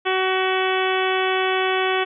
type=harmonic tone; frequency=376 Hz; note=F#4; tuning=28 cents sharp; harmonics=1 / 2 / 3 / 4 / 5 / 6 / 7 / 8 / 9; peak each=-22 / -25 / -27 / -28 / -29 / -30 / -30 / -31 / -32 dBFS; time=0.05-2.05 s; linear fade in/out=20 ms; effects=none